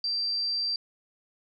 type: tone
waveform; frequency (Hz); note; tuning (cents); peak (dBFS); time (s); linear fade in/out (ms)
sine; 4699; D8; 0; -26; 0.04-0.76; 2
effects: none